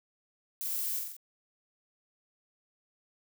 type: noise with echo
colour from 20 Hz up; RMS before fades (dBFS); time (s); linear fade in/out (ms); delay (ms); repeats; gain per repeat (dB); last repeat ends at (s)
violet; -36; 0.61-0.99; 0; 44; 4; -3; 1.166
effects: none